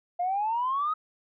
sine exponential sweep, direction up, 694 to 1278 Hz, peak -24 dBFS, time 0.19-0.94 s, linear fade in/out 10 ms, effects tanh soft clip ceiling -20 dBFS

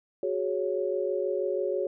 sine chord, F# suspended second, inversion none, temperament just, 370 / 416.2 / 555 Hz, F#4 / G#4 / C#5, 0 / +4 / +2 cents, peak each -30 / -31 / -30 dBFS, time 0.23-1.87 s, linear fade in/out 2 ms, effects none

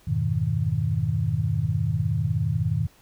sine chord, F half-diminished seventh, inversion none, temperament equal, 87.31 / 103.83 / 123.47 / 155.56 Hz, F2 / Ab2 / Cb3 / Eb3, 0 / 0 / 0 / 0 cents, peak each -30 / -26 / -27 / -26 dBFS, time 0.07-2.87 s, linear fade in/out 10 ms, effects pink hiss -57 dBFS RMS until 3.01 s

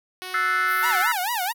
5% pulse tone with pitch glide, 369.5 to 373.8 Hz, F#4 to F#4, -2 to +18 cents, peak -21 dBFS, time 0.22-1.02 s, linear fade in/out 0 ms, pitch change +20 cents, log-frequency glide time 0.61-0.89 s
sine chord, F# half-diminished seventh, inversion third, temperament equal, 1318.5 / 1480 / 1760 / 2093 Hz, E6 / F#6 / A6 / C7, 0 / 0 / 0 / 0 cents, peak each -23 / -25 / -28 / -28 dBFS, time 0.34-1.12 s, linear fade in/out 2 ms
white band-pass noise, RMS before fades -36 dBFS, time 0.66-1.54 s, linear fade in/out 50 ms, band 11000 to 15000 Hz, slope 48 dB/octave
sawtooth tone with vibrato, 838 Hz, G#5, 15 cents sharp, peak -20 dBFS, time 0.82-1.53 s, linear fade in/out 20 ms, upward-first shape sine, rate 4.5 Hz, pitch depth 270 cents each way
effects none

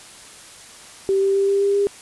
sine tone with pitch steps, 388.8 / 391.5 / 394.2 / 397 / 399.7 / 402.5 Hz, G4 / G4 / G4 / G4 / G4 / G4, -14 / -2 / +10 / +22 / +34 / +46 cents, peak -15 dBFS, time 1.09-1.87 s, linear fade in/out 0 ms, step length 130 ms, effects white hiss -42 dBFS RMS until 2.01 s + resampled to 24000 Hz

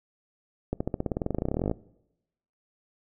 accelerating click train, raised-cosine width 2 ms, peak -14 dBFS, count 26, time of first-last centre 0.73-1.714 s, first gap 75 ms, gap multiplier 0.94, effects noise-tail reverb RT60 0.9 s tail -22 dB re dry

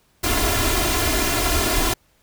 pink noise with comb filter, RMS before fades -20 dBFS, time 0.23-1.94 s, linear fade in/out 10 ms, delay 2.9 ms, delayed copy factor +0.9, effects pink hiss -61 dBFS RMS until 2.22 s

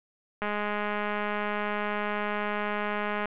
click train, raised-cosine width 0.5 ms, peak -16 dBFS, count 591, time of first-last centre 0.42-3.257 s, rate 208 Hz, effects resampled to 8000 Hz + 9-bit

